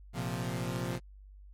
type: chord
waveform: sawtooth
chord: Bb suspended second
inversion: none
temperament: equal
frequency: 116.54 / 130.81 / 174.61 Hz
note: Bb2 / C3 / F3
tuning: 0 / 0 / 0 cents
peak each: -33 dBFS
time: 0.13-1 s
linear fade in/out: 50 ms
effects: added 49 Hz sine -49 dBFS peak until 1.53 s + MP3 64 kbps